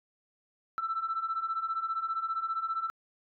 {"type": "beating tone pair", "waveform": "sine", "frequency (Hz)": [1318.5, 1333.5], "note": ["E6", "E6"], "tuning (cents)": [0, 20], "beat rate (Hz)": 15, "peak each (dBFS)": [-34, -31], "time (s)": [0.78, 2.9], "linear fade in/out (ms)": 0, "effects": ["tanh soft clip ceiling -24 dBFS"]}